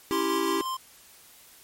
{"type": "chord", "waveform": "square", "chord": "C# diminished", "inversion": "none", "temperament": "equal", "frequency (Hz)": [277.2, 329.6, 392], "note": ["C#4", "E4", "G4"], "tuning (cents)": [0, 0, 0], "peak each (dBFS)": [-35, -29, -29], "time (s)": [0.11, 0.61], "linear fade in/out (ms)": 0}
{"type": "tone with tremolo", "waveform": "square", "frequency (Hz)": 1046.5, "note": "C6", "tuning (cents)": 0, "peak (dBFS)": -29, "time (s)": [0.12, 0.77], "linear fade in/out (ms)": 5, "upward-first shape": "square", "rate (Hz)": 5.6, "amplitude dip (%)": 30}
{"effects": ["white hiss -53 dBFS RMS until 1.63 s", "MP3 64 kbps"]}